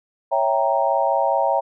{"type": "chord", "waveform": "sine", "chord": "C# diminished seventh", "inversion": "none", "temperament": "equal", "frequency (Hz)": [554.4, 659.3, 784, 932.3], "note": ["C#5", "E5", "G5", "Bb5"], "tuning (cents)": [0, 0, 0, 0], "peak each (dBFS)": -22, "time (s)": [0.31, 1.61], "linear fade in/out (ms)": 20, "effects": []}